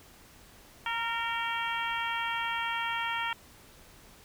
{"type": "harmonic tone with a mistuned harmonic", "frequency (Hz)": 460, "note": "A#4", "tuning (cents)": -23, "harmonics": [2, 3, 4, 5, 6, 7], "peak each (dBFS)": [-34, -36, -37, -38, -39, -39], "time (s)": [0.86, 3.33], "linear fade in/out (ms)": 2, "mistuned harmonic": 2, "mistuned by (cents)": 20, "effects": ["pink hiss -55 dBFS RMS until 4.24 s"]}